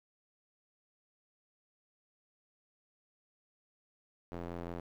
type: tone with band-pass filter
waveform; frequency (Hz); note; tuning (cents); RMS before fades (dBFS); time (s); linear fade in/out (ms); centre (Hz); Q
square; 43; F1; -26; -42; 4.32-4.8; 0; 480; 0.67
effects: 11-bit